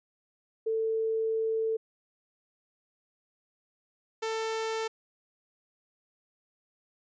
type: tone pair in turn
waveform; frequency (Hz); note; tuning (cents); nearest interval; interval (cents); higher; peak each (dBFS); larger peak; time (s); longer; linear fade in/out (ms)
sine / sawtooth; 445.1 / 445.1; A4 / A4; +20 / +20; unison; 0; neither; -26; neither; 0.66-1.77 / 4.22-4.88; first; 10
effects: resampled to 16000 Hz